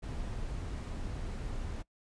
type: noise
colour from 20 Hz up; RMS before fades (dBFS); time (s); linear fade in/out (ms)
brown; -38; 0.02-1.83; 20
effects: noise-tail reverb RT60 0.1 s tail -21 dB re dry + resampled to 22050 Hz